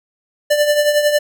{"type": "tone with tremolo", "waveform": "square", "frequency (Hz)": 591, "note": "D5", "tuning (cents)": 11, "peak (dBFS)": -10, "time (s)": [0.5, 1.19], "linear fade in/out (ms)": 10, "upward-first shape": "triangle", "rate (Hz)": 11, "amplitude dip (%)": 65, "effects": []}